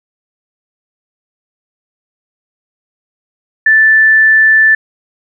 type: tone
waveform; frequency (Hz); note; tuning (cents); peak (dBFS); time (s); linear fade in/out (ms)
sine; 1760; A6; 0; -4; 3.66-4.75; 5
effects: none